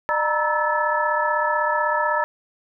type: tone cluster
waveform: sine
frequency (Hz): 602 / 924 / 960 / 1309 / 1734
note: D5 / A#5 / B5 / E6 / A6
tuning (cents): +43 / -16 / -49 / -13 / -26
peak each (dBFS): -25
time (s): 0.09-2.24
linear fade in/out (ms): 0
effects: none